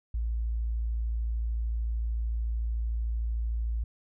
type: tone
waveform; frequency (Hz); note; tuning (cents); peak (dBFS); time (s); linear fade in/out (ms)
sine; 56.7; A#1; -47; -27; 0.14-3.84; 5
effects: none